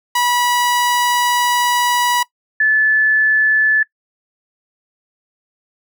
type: tone pair in turn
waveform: sawtooth / sine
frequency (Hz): 974 / 1735.5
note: B5 / A6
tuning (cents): -24 / -24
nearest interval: minor seventh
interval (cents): 1000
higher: second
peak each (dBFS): -10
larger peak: neither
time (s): 0.15-2.23 / 2.6-3.83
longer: first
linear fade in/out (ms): 5
effects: noise-tail reverb RT60 0.1 s tail -21 dB re dry